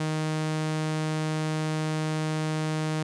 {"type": "tone", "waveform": "sawtooth", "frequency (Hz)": 155.9, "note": "D#3", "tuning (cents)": 4, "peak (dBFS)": -22, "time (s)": [0, 3.03], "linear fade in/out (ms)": 5, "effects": ["resampled to 22050 Hz"]}